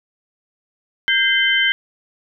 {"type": "tone cluster", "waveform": "sine", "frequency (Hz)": [1592, 2071, 3088], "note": ["G6", "C7", "G7"], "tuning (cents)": [26, -18, -27], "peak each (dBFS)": -18, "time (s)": [1.08, 1.72], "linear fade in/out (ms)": 0, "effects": []}